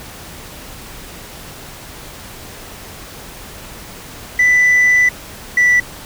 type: tone pair in turn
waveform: sine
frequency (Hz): 1987 / 1966.4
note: B6 / B6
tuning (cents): +10 / -8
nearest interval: unison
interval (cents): 18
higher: first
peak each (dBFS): -6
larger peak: neither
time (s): 4.39-5.09 / 5.57-5.8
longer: first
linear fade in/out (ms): 5
effects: tanh soft clip ceiling -7 dBFS + pink hiss -34 dBFS RMS until 6.05 s